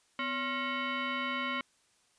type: tone with frequency modulation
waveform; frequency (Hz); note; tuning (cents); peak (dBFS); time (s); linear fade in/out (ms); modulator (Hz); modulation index
sine; 567; C#5; +39; -31; 0.19-1.61; 2; 819; 2.9
effects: white hiss -69 dBFS RMS until 2.18 s + resampled to 22050 Hz